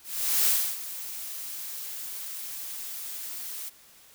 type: noise with ADSR envelope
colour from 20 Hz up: blue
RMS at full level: -22 dBFS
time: 0.03-3.7 s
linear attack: 430 ms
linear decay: 300 ms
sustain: -15 dB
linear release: 19 ms
effects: white hiss -55 dBFS RMS until 4.14 s